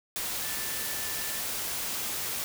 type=tone in noise; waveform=sine; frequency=1760 Hz; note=A6; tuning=in tune; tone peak=-43 dBFS; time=0.42-1.4 s; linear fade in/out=0 ms; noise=white; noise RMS=-33 dBFS; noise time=0.16-2.44 s; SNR=-13 dB; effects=none